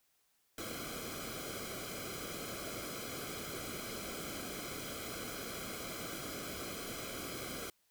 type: noise with comb filter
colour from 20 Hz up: pink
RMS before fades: -43 dBFS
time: 0.58-7.7 s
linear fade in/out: 2 ms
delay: 1.1 ms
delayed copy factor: -0.8
effects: white hiss -75 dBFS RMS until 7.9 s